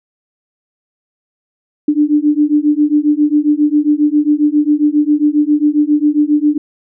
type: beating tone pair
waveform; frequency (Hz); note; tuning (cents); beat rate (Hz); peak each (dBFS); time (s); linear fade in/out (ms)
sine; 293.7 / 301.1; D4 / D4; 0 / +43; 7.4; -12; 1.88-6.58; 5
effects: none